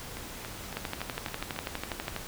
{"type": "two click trains", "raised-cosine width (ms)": 0.3, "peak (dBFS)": [-22, -16], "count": [6, 18], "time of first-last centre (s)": [[0.17, 1.563], [0.77, 2.163]], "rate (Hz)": [3.59, 12.2], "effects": ["pink hiss -42 dBFS RMS until 2.27 s"]}